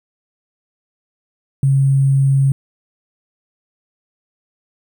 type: tone with sample-and-hold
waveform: sine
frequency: 136.3 Hz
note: C#3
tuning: 29 cents flat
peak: -10 dBFS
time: 1.63-2.52 s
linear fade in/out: 2 ms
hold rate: 8820 Hz
effects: none